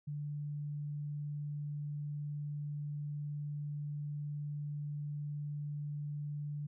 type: tone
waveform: sine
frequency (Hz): 146.83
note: D3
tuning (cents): 0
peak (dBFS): -37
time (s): 0.07-6.67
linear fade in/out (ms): 10
effects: none